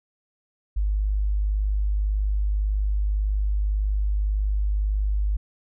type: tone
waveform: sine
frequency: 50.9 Hz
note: G#1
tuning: 34 cents flat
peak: -20 dBFS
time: 0.76-5.37 s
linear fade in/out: 10 ms
effects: none

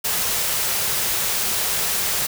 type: band-stop noise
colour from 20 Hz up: white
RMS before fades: -22 dBFS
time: 0.04-2.27 s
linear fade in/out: 10 ms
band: 230 to 330 Hz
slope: 96 dB/octave
effects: none

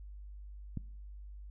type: click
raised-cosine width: 5 ms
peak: -24 dBFS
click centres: 0.773 s
effects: noise-tail reverb RT60 0.6 s tail -22 dB re dry + added 50 Hz sine -45 dBFS peak until 1.5 s

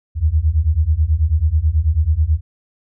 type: beating tone pair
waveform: sine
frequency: 73.42 / 82.62 Hz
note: D2 / E2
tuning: 0 / +4 cents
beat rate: 9.2 Hz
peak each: -16 / -15 dBFS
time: 0.15-2.41 s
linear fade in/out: 50 ms
effects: none

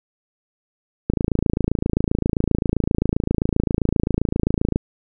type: click train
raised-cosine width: 3 ms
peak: -5 dBFS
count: 102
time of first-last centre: 1.1-4.759 s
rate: 27.6 Hz
effects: none

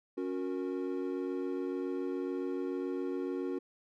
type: chord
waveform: triangle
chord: F# major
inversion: second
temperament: equal with one note detuned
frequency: 277.2 / 364.3 / 466.2 Hz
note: C#4 / F#4 / A#4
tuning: 0 / -27 / 0 cents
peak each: -35 / -34 / -39 dBFS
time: 0.17-3.59 s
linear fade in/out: 10 ms
effects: none

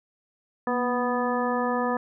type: harmonic tone with a mistuned harmonic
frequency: 246.9 Hz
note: B3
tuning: in tune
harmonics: 1 / 2 / 3 / 4 / 5 / 7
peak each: -28 / -28 / -31 / -30 / -32 / -35 dBFS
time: 0.67-1.97 s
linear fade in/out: 2 ms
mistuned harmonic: 1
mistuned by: -44 cents
effects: none

